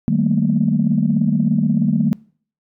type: tone cluster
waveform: sine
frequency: 153.9 / 191.7 / 218.2 / 234.8 Hz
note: D#3 / G3 / A3 / A#3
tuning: -19 / -38 / -14 / +13 cents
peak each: -19 dBFS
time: 0.08-2.13 s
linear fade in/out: 0 ms
effects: noise-tail reverb RT60 0.5 s tail -25 dB re dry + tanh soft clip ceiling -4 dBFS